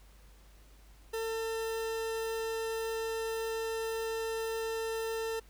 40% pulse tone, 449.1 Hz, A4, 35 cents sharp, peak -32 dBFS, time 1.13-5.4 s, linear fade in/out 10 ms, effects added 50 Hz sine -55 dBFS peak until 5.49 s + pink hiss -63 dBFS RMS until 5.49 s

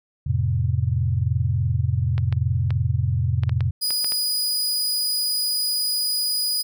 sine chord, F major, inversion none, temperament equal, 87.31 / 110 / 130.81 Hz, F2 / A2 / C3, 0 / 0 / 0 cents, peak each -23 dBFS, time 0.26-3.71 s, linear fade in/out 10 ms
clicks, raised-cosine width 0.3 ms, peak -17 dBFS, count 9, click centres 2.18 / 2.326 / 2.706 / 3.435 / 3.494 / 3.607 / 3.906 / 4.045 / 4.121 s
sawtooth tone, 4938 Hz, D#8, 14 cents flat, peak -18 dBFS, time 3.81-6.63 s, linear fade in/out 20 ms
effects none

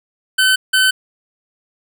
25% pulse tone pair in turn, 1524 / 1524 Hz, G6 / G6, -49 / -49 cents, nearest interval unison, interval 0 cents, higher neither, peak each -7 dBFS, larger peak neither, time 0.38-0.56 / 0.73-0.91 s, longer neither, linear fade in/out 10 ms, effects none

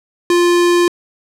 square tone, 349.2 Hz, F4, in tune, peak -10 dBFS, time 0.3-0.88 s, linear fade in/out 2 ms, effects low-pass 10000 Hz 12 dB/octave

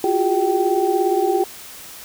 sine tone cluster, 347.9 / 365.4 / 404.2 / 775 Hz, F4 / F#4 / G#4 / G5, -7 / -22 / -47 / -20 cents, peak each -21 dBFS, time 0.04-1.44 s, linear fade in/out 2 ms, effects white hiss -38 dBFS RMS until 2.04 s

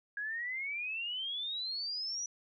sine exponential sweep, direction up, 1637 to 5920 Hz, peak -35 dBFS, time 0.17-2.26 s, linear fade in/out 2 ms, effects none

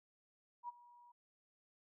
sine tone with ADSR envelope, 962 Hz, B5, 46 cents flat, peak -40 dBFS, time 0.63-1.12 s, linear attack 56 ms, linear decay 21 ms, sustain -20 dB, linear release 8 ms, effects none

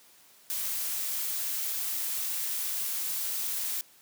blue noise, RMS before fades -32 dBFS, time 0.5-3.81 s, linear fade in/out 0 ms, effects white hiss -58 dBFS RMS until 4.01 s + high-pass 100 Hz 12 dB/octave

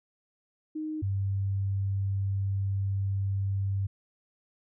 sine tone pair in turn, 310 / 98.04 Hz, D#4 / G2, -6 / +1 cents, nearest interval octave + minor sixth, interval 1993 cents, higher first, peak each -31 / -26 dBFS, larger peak second, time 0.75-1.02 / 1.02-3.87 s, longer second, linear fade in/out 10 ms, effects none

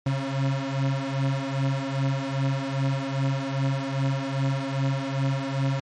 35% pulse beating tone pair, 134.8 / 137.3 Hz, C#3 / C#3, -48 / -16 cents, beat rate 2.5 Hz, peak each -25 dBFS, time 0.06-5.8 s, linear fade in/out 5 ms, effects low-pass 5000 Hz 12 dB/octave + MP3 48 kbps

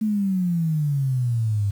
sine exponential sweep, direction down, 220 to 98.8 Hz, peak -19 dBFS, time 0.01-1.71 s, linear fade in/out 10 ms, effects 8-bit

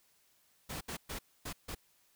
pink noise bursts at uneven times, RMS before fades -41 dBFS, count 5, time 0.69-0.81 / 0.88-0.97 / 1.09-1.19 / 1.45-1.53 / 1.68-1.75 s, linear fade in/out 10 ms, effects white hiss -70 dBFS RMS until 2.15 s

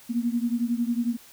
sine beating tone pair, 233.1 / 244.1 Hz, A#3 / B3, 0 / -20 cents, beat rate 11 Hz, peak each -25 / -27 dBFS, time 0.09-1.17 s, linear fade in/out 20 ms, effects white hiss -51 dBFS RMS until 1.32 s

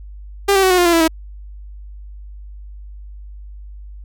sawtooth tone with pitch steps, 398.8 / 386.8 / 375.1 / 363.8 / 352.8 / 342.2 / 331.9 / 321.9 Hz, G4 / G4 / F#4 / F#4 / F4 / F4 / E4 / E4, +30 / -23 / +24 / -29 / +18 / -35 / +12 / -41 cents, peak -7 dBFS, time 0.48-1.08 s, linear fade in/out 10 ms, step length 75 ms, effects added 50 Hz sine -32 dBFS peak until 4.04 s

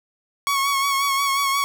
sawtooth tone with vibrato, 1108.7 Hz, C#6, in tune, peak -15 dBFS, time 0.47-1.64 s, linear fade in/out 0 ms, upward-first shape sine, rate 5.6 Hz, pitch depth 34 cents each way, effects none

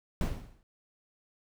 brown noise with exponential decay, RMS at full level -26 dBFS, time 0.21-0.63 s, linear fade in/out 1 ms, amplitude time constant 90 ms, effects none

